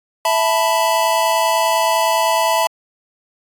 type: chord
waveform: square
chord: E suspended fourth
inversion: none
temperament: just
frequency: 659.3 / 879 / 988.9 Hz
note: E5 / A5 / B5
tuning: 0 / -2 / +2 cents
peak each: -19 dBFS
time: 0.25-2.67 s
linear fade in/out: 2 ms
effects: AAC 64 kbps